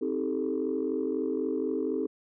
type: chord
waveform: sine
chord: A half-diminished seventh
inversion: first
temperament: just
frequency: 264 / 316.8 / 396 / 440 Hz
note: C4 / Eb4 / G4 / A4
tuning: +16 / +31 / +18 / 0 cents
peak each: -32 dBFS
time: 0.01-2.07 s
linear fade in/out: 10 ms
effects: tanh soft clip ceiling -19 dBFS